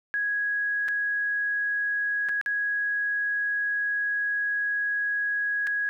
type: tone with dropouts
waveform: sine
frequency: 1661.2 Hz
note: G#6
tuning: in tune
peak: -24 dBFS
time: 0.14-5.89 s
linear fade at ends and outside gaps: 0 ms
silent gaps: 0.882-0.886 / 2.287-2.292 / 2.413-2.461 / 5.669-5.672 s
effects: 11-bit